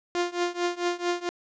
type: tone with tremolo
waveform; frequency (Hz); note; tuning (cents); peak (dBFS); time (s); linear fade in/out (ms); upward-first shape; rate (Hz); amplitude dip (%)
sawtooth; 350.7; F4; +7; -18; 0.15-1.29; 0; triangle; 4.5; 95
effects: resampled to 16000 Hz + 10-bit